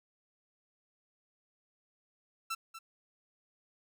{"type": "tone with echo", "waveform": "sawtooth", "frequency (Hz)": 1336, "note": "E6", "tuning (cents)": 23, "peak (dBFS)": -30, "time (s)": [2.5, 2.55], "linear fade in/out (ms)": 10, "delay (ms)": 240, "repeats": 1, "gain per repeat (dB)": -11, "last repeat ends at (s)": 2.79, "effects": []}